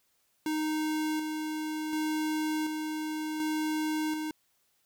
square tone with tremolo, 309.7 Hz, D#4, 8 cents flat, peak -29 dBFS, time 0.46-4.31 s, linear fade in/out 2 ms, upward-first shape square, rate 0.68 Hz, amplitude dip 35%, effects white hiss -72 dBFS RMS until 4.85 s

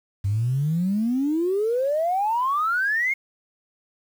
sine exponential sweep, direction up, 95.4 to 2190 Hz, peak -19 dBFS, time 0.24-3.14 s, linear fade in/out 10 ms, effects tanh soft clip ceiling -15 dBFS + 8-bit

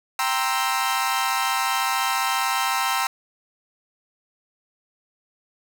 sawtooth chord, C dominant seventh, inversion second, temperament equal, 784 / 932.3 / 1046.5 / 1318.5 Hz, G5 / Bb5 / C6 / E6, 0 / 0 / 0 / 0 cents, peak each -23 dBFS, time 0.19-3.07 s, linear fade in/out 2 ms, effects none

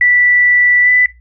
sine tone with pitch glide, 1966 to 1990 Hz, B6 to B6, -8 to +13 cents, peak -7 dBFS, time 0.01-1.06 s, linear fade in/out 2 ms, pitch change +21 cents, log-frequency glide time 0.83-0.89 s, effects noise-tail reverb RT60 0.2 s tail -17 dB re dry + added 60 Hz sine -41 dBFS peak until 1.2 s

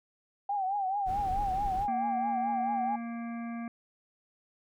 sine tone with vibrato, 784 Hz, G5, in tune, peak -28 dBFS, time 0.49-2.96 s, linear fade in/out 5 ms, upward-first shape triangle, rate 4.6 Hz, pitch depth 110 cents each way
brown noise, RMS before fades -38 dBFS, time 1.05-1.88 s, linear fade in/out 50 ms
harmonic tone, 233.1 Hz, A#3, in tune, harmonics 1 / 3 / 5 / 7 / 9 / 10, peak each -35 / -45 / -49 / -52 / -54 / -55 dBFS, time 1.88-3.68 s, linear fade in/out 2 ms
effects none

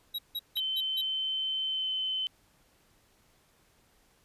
square tone bursts, 3842 Hz, B7, 48 cents flat, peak -32 dBFS, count 5, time 0.14-1.015 s, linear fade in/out 10 ms, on 47 ms, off 160 ms
sine tone with pitch glide, 3077 to 3058 Hz, G7 to G7, -33 to -44 cents, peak -29 dBFS, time 0.57-2.27 s, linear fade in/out 0 ms, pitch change -11 cents, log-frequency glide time 1.68-1.89 s
effects pink hiss -66 dBFS RMS until 4.24 s + resampled to 32000 Hz

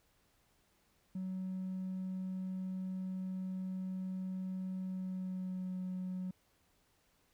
triangle tone with pitch glide, 186.8 to 184.23 Hz, F#3 to F#3, +17 to -7 cents, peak -34 dBFS, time 1.15-6.31 s, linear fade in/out 5 ms, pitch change -24 cents, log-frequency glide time 4.82-5.78 s, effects tanh soft clip ceiling -33 dBFS + pink hiss -73 dBFS RMS until 7.33 s

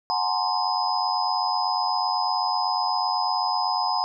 sine tone cluster, 735 / 832 / 920 / 1050 / 5030 Hz, F#5 / G#5 / A#5 / C6 / D#8, -12 / +3 / -23 / +6 / +18 cents, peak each -28 dBFS, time 0.1-4.04 s, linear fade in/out 0 ms, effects none

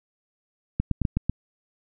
clicks, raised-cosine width 5 ms, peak -10 dBFS, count 6, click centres 0.8 / 0.913 / 1.017 / 1.052 / 1.17 / 1.296 s, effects none

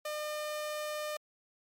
sawtooth tone, 604 Hz, D5, 48 cents sharp, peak -31 dBFS, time 0.05-1.17 s, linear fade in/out 5 ms, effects MP3 64 kbps

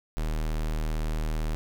square tone, 38.89 Hz, D#1, in tune, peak -27 dBFS, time 0.17-1.55 s, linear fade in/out 0 ms, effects none

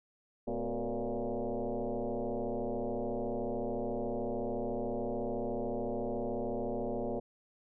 sine tone with frequency modulation, 102.1 Hz, G#2, 29 cents flat, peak -32 dBFS, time 0.47-7.2 s, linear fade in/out 10 ms, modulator 119 Hz, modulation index 5, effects none

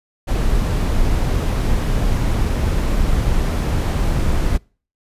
brown noise, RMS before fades -17 dBFS, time 0.27-4.58 s, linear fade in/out 20 ms, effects noise-tail reverb RT60 0.4 s tail -26 dB re dry + resampled to 32000 Hz

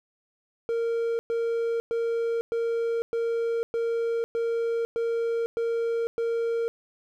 triangle tone bursts, 462.7 Hz, A#4, 13 cents flat, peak -22 dBFS, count 10, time 0.69-6.68 s, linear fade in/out 0 ms, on 500 ms, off 110 ms, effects none

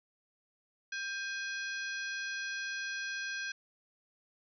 harmonic tone with a mistuned harmonic, 833 Hz, G#5, 5 cents sharp, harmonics 2 / 3 / 4 / 5 / 6 / 7, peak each -37 / -44 / -48 / -48 / -50 / -49 dBFS, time 0.92-3.52 s, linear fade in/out 5 ms, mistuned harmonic 2, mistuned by -88 cents, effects none

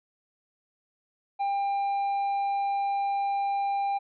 triangle tone, 797 Hz, G5, 28 cents sharp, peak -23 dBFS, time 1.39-3.99 s, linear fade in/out 20 ms, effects resampled to 11025 Hz

